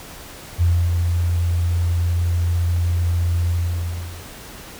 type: tone with ADSR envelope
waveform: sine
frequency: 86.2 Hz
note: F2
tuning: 22 cents flat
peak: -12 dBFS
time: 0.58-4.26 s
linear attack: 37 ms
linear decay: 280 ms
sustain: -4 dB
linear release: 760 ms
effects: pink hiss -38 dBFS RMS until 4.79 s